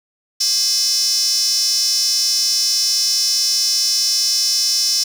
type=tone with high-pass filter; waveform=square; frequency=232.4 Hz; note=A#3; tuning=5 cents flat; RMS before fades=-17 dBFS; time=0.4-5.04 s; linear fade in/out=10 ms; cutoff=5300 Hz; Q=8.7; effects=none